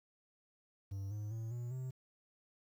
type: tone with pitch steps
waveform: triangle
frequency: 98 / 105.03 / 112.57 / 120.65 / 129.31 Hz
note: G2 / G#2 / A2 / B2 / C3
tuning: 0 / +20 / +40 / -40 / -20 cents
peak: -37 dBFS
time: 0.91-1.91 s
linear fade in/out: 10 ms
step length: 200 ms
effects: 11-bit